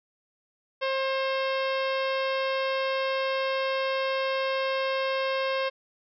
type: harmonic tone with a mistuned harmonic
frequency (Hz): 533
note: C5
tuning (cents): +32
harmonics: 1 / 2 / 3 / 4 / 5 / 6 / 7 / 8 / 9 / 10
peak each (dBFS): -27 / -32 / -36 / -37 / -37 / -40 / -42 / -47 / -46 / -48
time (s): 0.81-5.7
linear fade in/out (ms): 20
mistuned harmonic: 8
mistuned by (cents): +15
effects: none